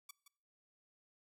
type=tone with echo; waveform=5% pulse; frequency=1145 Hz; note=D6; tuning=44 cents flat; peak=-36 dBFS; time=0.09-0.11 s; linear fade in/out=5 ms; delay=170 ms; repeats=1; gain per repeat=-11 dB; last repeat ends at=0.28 s; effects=noise-tail reverb RT60 0.6 s tail -23 dB re dry